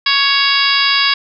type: harmonic tone with a mistuned harmonic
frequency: 556 Hz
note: C#5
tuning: 5 cents sharp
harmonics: 2 / 3 / 4 / 5 / 6 / 7 / 8 / 9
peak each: -19 / -19 / -19 / -19 / -19 / -19 / -19 / -19 dBFS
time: 0.06-1.14 s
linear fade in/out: 5 ms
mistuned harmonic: 8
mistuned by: +72 cents
effects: none

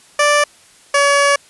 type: tone pair in turn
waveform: 15% pulse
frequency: 587 / 566.7 Hz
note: D5 / C#5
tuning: -1 / +38 cents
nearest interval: minor second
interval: 61 cents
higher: first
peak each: -4 dBFS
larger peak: neither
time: 0.19-0.44 / 0.94-1.36 s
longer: second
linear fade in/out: 5 ms
effects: white hiss -47 dBFS RMS until 1.49 s + resampled to 24000 Hz

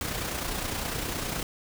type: noise with amplitude modulation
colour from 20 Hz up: pink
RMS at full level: -30 dBFS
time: 0.01-1.43 s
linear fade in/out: 2 ms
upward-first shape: sine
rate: 29.8 Hz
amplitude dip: 45%
effects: none

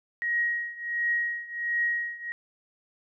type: tone with tremolo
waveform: sine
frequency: 1890 Hz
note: A#6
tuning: 23 cents sharp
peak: -22 dBFS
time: 0.22-2.32 s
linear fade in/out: 0 ms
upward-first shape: triangle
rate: 1.4 Hz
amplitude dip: 90%
effects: none

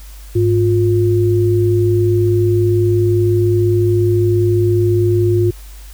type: tone pair together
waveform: sine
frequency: 104.43 / 353 Hz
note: G#2 / F4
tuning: +10 / +19 cents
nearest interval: octave + major sixth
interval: 2109 cents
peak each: -13 dBFS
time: 0.35-5.51 s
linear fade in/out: 10 ms
effects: added 50 Hz sine -32 dBFS peak until 5.93 s + white hiss -43 dBFS RMS until 5.93 s

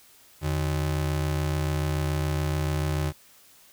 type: ring-modulated tone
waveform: square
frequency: 116 Hz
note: A#2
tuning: 8 cents flat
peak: -22 dBFS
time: 0.41-3.13 s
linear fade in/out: 50 ms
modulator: 33.5 Hz
effects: white hiss -55 dBFS RMS until 3.72 s

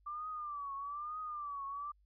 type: tone with vibrato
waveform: sine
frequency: 1174.7 Hz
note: D6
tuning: in tune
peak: -39 dBFS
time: 0.06-1.92 s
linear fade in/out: 10 ms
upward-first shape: triangle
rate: 1.1 Hz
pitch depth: 120 cents each way
effects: added 50 Hz sine -66 dBFS peak until 2.05 s

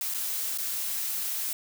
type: noise with dropouts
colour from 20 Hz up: blue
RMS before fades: -31 dBFS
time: 0.01-1.53 s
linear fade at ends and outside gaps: 2 ms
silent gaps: 0.14-0.144 / 0.576-0.584 s
effects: none

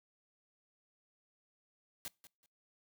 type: noise with echo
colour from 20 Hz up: white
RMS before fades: -43 dBFS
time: 2.05-2.08 s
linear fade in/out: 0 ms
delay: 190 ms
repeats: 2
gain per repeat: -14 dB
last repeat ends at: 2.46 s
effects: noise-tail reverb RT60 0.3 s tail -25 dB re dry

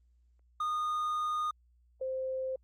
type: tone pair in turn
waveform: triangle / sine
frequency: 1228 / 522.5 Hz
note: D#6 / C5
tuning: -23 / -2 cents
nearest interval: octave + minor third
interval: 1479 cents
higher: first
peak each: -28 / -32 dBFS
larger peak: first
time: 0.6-1.51 / 2.01-2.56 s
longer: first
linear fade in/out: 5 ms
effects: added 60 Hz sine -63 dBFS peak until 2.63 s + Opus 24 kbps

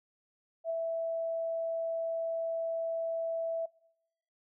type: tone with ADSR envelope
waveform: sine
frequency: 659.3 Hz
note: E5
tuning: in tune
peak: -28 dBFS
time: 0.64-3.66 s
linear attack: 63 ms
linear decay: 4 ms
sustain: -2 dB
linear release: 8 ms
effects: noise-tail reverb RT60 0.8 s tail -25 dB re dry

